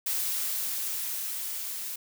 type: noise with level ramp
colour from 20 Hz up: blue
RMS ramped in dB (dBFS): -29 to -36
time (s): 0.06-1.96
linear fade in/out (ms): 5
effects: none